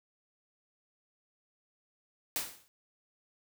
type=noise with exponential decay; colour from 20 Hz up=white; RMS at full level=-31 dBFS; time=2.36-2.68 s; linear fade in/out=0 ms; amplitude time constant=69 ms; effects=none